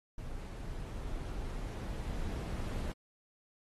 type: noise with level ramp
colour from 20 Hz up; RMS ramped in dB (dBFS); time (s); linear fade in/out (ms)
brown; -43 to -35; 0.18-2.92; 2
effects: AAC 32 kbps